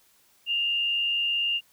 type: tone with frequency modulation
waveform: sine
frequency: 2808 Hz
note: F7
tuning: 9 cents sharp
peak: -23 dBFS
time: 0.46-1.61 s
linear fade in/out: 50 ms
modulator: 77.7 Hz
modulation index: 0.61
effects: white hiss -62 dBFS RMS until 1.72 s